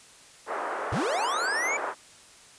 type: band-pass noise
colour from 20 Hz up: white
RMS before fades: -32 dBFS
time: 0.46-1.95 s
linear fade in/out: 50 ms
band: 390 to 1400 Hz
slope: 24 dB/octave
type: linear sweep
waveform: square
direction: up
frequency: 71.3 to 2338 Hz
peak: -27 dBFS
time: 0.92-1.77 s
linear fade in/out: 5 ms
effects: white hiss -52 dBFS RMS until 2.58 s + resampled to 22050 Hz